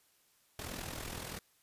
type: noise with amplitude modulation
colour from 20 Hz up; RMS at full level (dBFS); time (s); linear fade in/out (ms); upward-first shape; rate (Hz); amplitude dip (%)
pink; -40; 0.59-1.39; 2; sine; 41.3; 60
effects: white hiss -70 dBFS RMS until 1.62 s + resampled to 32000 Hz